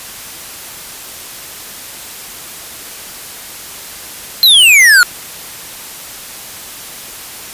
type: exponential sweep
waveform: square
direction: down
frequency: 4186 to 1396.9 Hz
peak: -4 dBFS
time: 4.43-5.03 s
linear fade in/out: 0 ms
effects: white hiss -29 dBFS RMS until 7.53 s + resampled to 32000 Hz